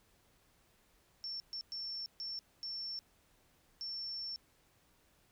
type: tone bursts at uneven times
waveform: sine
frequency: 5420 Hz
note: E8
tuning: 47 cents sharp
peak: -39 dBFS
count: 6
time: 1.24-1.4 / 1.53-1.61 / 1.72-2.06 / 2.2-2.39 / 2.63-2.99 / 3.81-4.36 s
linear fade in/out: 0 ms
effects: pink hiss -70 dBFS RMS until 5.31 s